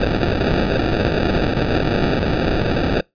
blue noise with sample-and-hold, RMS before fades -18 dBFS, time 0-3.01 s, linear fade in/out 5 ms, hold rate 1050 Hz, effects noise-tail reverb RT60 0.2 s tail -25 dB re dry + resampled to 11025 Hz

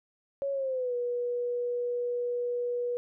sine tone with pitch glide, 554.4 to 485.4 Hz, C#5 to B4, 0 to -30 cents, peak -28 dBFS, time 0.42-2.97 s, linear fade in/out 0 ms, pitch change -230 cents, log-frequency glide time 0.52-0.95 s, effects none

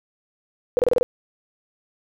sine tone bursts, 493.9 Hz, B4, in tune, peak -14 dBFS, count 6, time 0.77-1.03 s, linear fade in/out 0 ms, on 20 ms, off 28 ms, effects none

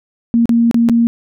sine tone with dropouts, 233.1 Hz, A#3, in tune, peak -8 dBFS, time 0.34-1.07 s, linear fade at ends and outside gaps 0 ms, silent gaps 0.456-0.493 / 0.712-0.744 / 0.888-0.896 s, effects none

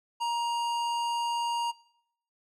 triangle tone with hard clipping, 941 Hz, A#5, 16 cents sharp, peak -29 dBFS, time 0.2-1.72 s, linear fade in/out 20 ms, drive 18 dB, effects noise-tail reverb RT60 0.7 s tail -21 dB re dry

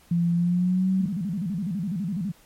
sine tone with pitch glide, 171.2 to 188.86 Hz, F3 to F#3, -34 to +36 cents, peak -19 dBFS, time 0.11-1.06 s, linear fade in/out 5 ms, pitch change +170 cents, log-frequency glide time 0.35-0.9 s
sine tone with vibrato, 185 Hz, F#3, in tune, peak -25 dBFS, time 1-2.32 s, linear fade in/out 10 ms, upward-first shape square, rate 12 Hz, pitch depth 190 cents each way
effects pink hiss -56 dBFS RMS until 2.45 s + MP3 64 kbps

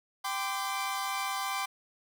sawtooth chord, G suspended fourth, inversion none, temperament equal with one note detuned, 784 / 1025.6 / 1174.7 Hz, G5 / C6 / D6, 0 / -35 / 0 cents, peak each -32 dBFS, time 0.24-1.66 s, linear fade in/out 10 ms, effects none

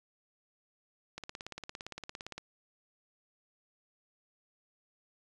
click train, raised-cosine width 0.2 ms, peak -24 dBFS, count 22, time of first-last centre 1.18-2.38 s, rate 17.5 Hz, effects resampled to 24000 Hz

